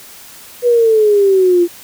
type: exponential sweep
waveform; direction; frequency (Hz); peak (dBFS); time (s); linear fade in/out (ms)
sine; down; 492 to 341.6; -7; 0.62-1.68; 50
effects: white hiss -37 dBFS RMS until 1.83 s